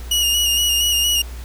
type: tone with vibrato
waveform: sawtooth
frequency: 2874 Hz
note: F7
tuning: 49 cents sharp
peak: -12 dBFS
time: 0.11-1.22 s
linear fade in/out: 5 ms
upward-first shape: square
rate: 4.3 Hz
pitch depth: 26 cents each way
effects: added 60 Hz sine -29 dBFS peak until 1.44 s + pink hiss -41 dBFS RMS until 1.44 s